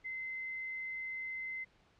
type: tone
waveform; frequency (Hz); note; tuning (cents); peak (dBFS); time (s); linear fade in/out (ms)
sine; 2062; C7; -26; -38; 0.04-1.65; 20
effects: pink hiss -68 dBFS RMS until 1.99 s + low-pass 4000 Hz 12 dB/octave